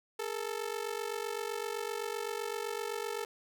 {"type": "ring-modulated tone", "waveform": "sawtooth", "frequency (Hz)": 440, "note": "A4", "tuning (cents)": 0, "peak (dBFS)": -28, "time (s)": [0.19, 3.25], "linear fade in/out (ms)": 2, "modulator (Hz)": 23.9, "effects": []}